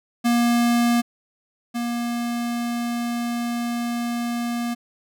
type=tone pair in turn; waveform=square; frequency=237.5 / 237.5 Hz; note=A#3 / A#3; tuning=+33 / +33 cents; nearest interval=unison; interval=0 cents; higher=neither; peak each=-17 / -24 dBFS; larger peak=first; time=0.24-1.02 / 1.74-4.75 s; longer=second; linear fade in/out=20 ms; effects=none